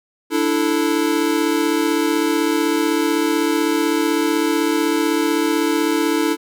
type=chord; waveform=square; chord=D suspended second; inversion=none; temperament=equal; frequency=293.7 / 329.6 / 440 Hz; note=D4 / E4 / A4; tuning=0 / 0 / 0 cents; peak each=-21 / -20 / -23 dBFS; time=0.3-6.37 s; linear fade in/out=50 ms; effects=none